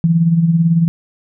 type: tone with tremolo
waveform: sine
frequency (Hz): 166.5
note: E3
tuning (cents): +18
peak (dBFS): -7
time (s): 0.04-0.88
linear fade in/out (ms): 0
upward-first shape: sine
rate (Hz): 18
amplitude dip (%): 55
effects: none